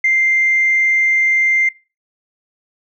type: tone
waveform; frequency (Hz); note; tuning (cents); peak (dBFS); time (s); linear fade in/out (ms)
sine; 2093; C7; 0; -10; 0.04-1.69; 5
effects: noise-tail reverb RT60 0.3 s tail -22 dB re dry + tanh soft clip ceiling -6 dBFS